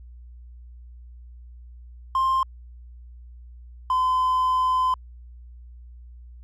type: tone pair in turn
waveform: triangle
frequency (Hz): 1054 / 1022.8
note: C6 / C6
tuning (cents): +12 / -40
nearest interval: minor second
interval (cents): 52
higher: first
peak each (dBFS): -16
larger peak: neither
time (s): 2.15-2.43 / 3.9-4.94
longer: second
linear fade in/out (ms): 2
effects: tanh soft clip ceiling -13 dBFS + added 60 Hz sine -41 dBFS peak until 6.43 s